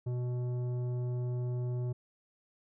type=tone with tanh clipping; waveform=triangle; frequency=123.47 Hz; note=B2; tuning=in tune; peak=-33 dBFS; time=0.06-1.93 s; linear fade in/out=10 ms; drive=15 dB; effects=none